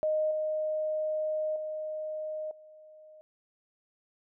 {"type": "tone with level steps", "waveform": "sine", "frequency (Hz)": 619, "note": "D#5", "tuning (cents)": -9, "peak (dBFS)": [-25, -28, -33, -50], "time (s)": [0.03, 3.21], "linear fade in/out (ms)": 0, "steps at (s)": [0.31, 1.56, 2.51], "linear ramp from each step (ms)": 2, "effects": []}